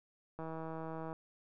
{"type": "click train", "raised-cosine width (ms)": 1, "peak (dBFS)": -30, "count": 120, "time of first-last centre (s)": [0.39, 1.129], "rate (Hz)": 161, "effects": []}